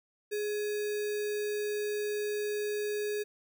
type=tone with sample-and-hold; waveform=sine; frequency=417.6 Hz; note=G#4; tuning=10 cents sharp; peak=-30 dBFS; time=0.31-3.24 s; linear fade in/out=20 ms; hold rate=2100 Hz; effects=none